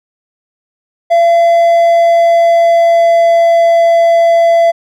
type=tone with pitch glide; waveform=triangle; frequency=679 to 673.5 Hz; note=F5 to E5; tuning=-49 to +37 cents; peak=-3 dBFS; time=1.1-4.72 s; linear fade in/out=20 ms; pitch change=-14 cents; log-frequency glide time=1.35-3.84 s; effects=none